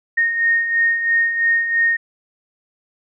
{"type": "beating tone pair", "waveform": "sine", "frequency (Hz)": [1847, 1850], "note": ["A#6", "A#6"], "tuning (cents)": [-16, -14], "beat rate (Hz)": 3, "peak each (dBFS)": [-23, -15], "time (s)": [0.17, 1.97], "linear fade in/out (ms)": 10, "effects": []}